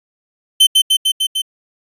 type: tone with echo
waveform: 45% pulse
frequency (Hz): 3080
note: G7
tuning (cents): -31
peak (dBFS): -5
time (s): 0.6-0.67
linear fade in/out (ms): 10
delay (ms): 150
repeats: 5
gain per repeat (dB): -2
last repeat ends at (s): 1.42
effects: resampled to 32000 Hz